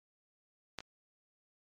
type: clicks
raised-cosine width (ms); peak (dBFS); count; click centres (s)
0.2; -21 / -28; 2; 0.787 / 0.805
effects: MP3 64 kbps